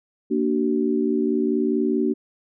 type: chord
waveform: sine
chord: Bb augmented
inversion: none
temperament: equal with one note detuned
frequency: 233.1 / 293.7 / 378.2 Hz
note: Bb3 / D4 / F#4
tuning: 0 / 0 / +38 cents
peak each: -23 dBFS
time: 0.3-2.14 s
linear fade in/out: 20 ms
effects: none